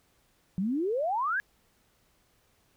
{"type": "exponential sweep", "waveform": "sine", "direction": "up", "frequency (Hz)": [175.9, 1706], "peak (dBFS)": -26, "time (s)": [0.58, 1.4], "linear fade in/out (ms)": 0, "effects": ["pink hiss -68 dBFS RMS until 2.76 s"]}